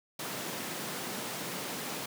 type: high-pass noise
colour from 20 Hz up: pink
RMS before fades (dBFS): -38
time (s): 0.19-2.06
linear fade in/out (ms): 5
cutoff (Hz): 150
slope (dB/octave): 24
effects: none